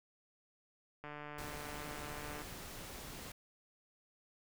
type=click train; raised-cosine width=0.5 ms; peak=-32 dBFS; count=205; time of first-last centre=1.04-2.418 s; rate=148 Hz
type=noise; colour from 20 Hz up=pink; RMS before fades=-48 dBFS; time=1.38-3.32 s; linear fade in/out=5 ms
effects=none